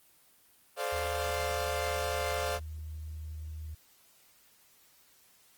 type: chord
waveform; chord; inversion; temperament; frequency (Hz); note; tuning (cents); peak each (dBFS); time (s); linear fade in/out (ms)
sawtooth; D minor seventh; second; equal with one note detuned; 430 / 523.3 / 587.3 / 698.5; A4 / C5 / D5 / F5; -40 / 0 / 0 / 0; -35 / -32 / -33 / -32; 0.76-2.6; 50
type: tone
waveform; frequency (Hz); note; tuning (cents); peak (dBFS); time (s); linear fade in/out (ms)
sine; 77.78; D#2; 0; -38; 0.92-3.75; 10
effects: white hiss -63 dBFS RMS until 5.57 s + Opus 24 kbps